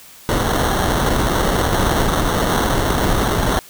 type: noise with sample-and-hold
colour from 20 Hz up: pink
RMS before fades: -17 dBFS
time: 0.29-3.59 s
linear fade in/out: 0 ms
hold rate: 2450 Hz
effects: white hiss -42 dBFS RMS until 3.69 s